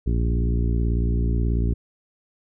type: harmonic tone with a mistuned harmonic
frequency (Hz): 58.27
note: A#1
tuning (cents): 0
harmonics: 1 / 2 / 3 / 4 / 5 / 6 / 7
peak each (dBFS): -20 / -26 / -30 / -32 / -34 / -36 / -37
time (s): 0.06-1.74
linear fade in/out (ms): 10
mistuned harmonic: 1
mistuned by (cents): +40
effects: none